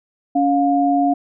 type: tone pair together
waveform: sine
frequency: 281.4 / 708 Hz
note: C#4 / F5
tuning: +26 / +23 cents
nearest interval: octave + major third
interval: 1597 cents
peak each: -16 dBFS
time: 0.35-1.14 s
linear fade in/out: 10 ms
effects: none